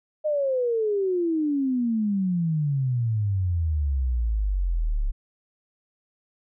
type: exponential sweep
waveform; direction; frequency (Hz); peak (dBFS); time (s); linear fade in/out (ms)
sine; down; 620 to 33.79; -21; 0.24-5.12; 20
effects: none